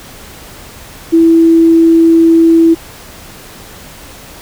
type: tone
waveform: sine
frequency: 329.6 Hz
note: E4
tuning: in tune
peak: -3 dBFS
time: 1.12-2.75 s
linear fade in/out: 20 ms
effects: pink hiss -33 dBFS RMS until 4.41 s